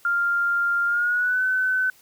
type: tone with pitch glide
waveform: sine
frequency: 1396.9 to 1514.6 Hz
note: F6 to F#6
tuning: 0 to +40 cents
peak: -19 dBFS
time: 0.05-1.9 s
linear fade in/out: 2 ms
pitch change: +140 cents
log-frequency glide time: 0.86-1.43 s
effects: white hiss -55 dBFS RMS until 2.01 s